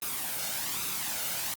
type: noise with flanger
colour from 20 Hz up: white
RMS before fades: -33 dBFS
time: 0.02-1.54 s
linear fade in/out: 2 ms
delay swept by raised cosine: 0.78 to 1.39 ms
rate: 1.2 Hz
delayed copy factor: +0.5
effects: high-pass 100 Hz 12 dB/octave + Opus 32 kbps